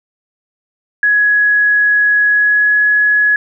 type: tone with pitch glide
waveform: sine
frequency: 1676 to 1686.7 Hz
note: G#6 to G#6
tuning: +15 to +26 cents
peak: -8 dBFS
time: 1.03-3.36 s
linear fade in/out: 2 ms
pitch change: +11 cents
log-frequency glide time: 2.28-2.78 s
effects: none